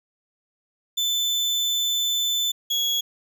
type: tone pair in turn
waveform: 35% pulse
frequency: 3520 / 3340 Hz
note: A7 / G#7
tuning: 0 / +9 cents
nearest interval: minor second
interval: 91 cents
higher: first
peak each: -19 dBFS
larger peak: neither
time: 0.97-2.52 / 2.7-3.01 s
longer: first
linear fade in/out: 10 ms
effects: none